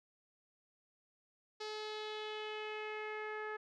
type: tone with low-pass filter sweep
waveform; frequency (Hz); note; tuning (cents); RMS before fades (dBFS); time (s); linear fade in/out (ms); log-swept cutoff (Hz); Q
sawtooth; 428.1; A4; -47; -43; 1.6-3.57; 10; 4800 to 1700; 3
effects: none